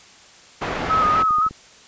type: low-pass noise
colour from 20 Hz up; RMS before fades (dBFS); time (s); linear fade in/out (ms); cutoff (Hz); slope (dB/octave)
white; -26; 0.61-1.23; 10; 1400; 12
type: clicks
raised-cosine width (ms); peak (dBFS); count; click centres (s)
3; -24; 12; 0.832 / 0.936 / 0.973 / 1.013 / 1.053 / 1.138 / 1.188 / 1.234 / 1.308 / 1.385 / 1.465 / 1.51
type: tone with vibrato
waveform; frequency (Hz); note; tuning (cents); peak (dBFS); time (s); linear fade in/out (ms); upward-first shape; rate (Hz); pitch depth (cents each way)
sine; 1261; D#6; +23; -15; 0.89-1.49; 20; square; 3.8; 34
effects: white hiss -47 dBFS RMS until 1.87 s + resampled to 16000 Hz